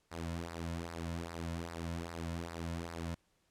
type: tone with flanger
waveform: sawtooth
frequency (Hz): 84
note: E2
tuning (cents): +33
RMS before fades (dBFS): -41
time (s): 0.11-3.15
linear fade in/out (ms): 10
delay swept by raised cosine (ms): 0.3 to 2.6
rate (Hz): 2.5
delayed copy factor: -0.7
effects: pink hiss -75 dBFS RMS until 3.5 s + low-pass 11000 Hz 12 dB/octave